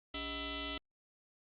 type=tone with frequency modulation; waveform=sine; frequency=1661.2 Hz; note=G#6; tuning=in tune; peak=-38 dBFS; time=0.14-0.78 s; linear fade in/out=5 ms; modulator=344 Hz; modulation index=5.5; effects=Opus 48 kbps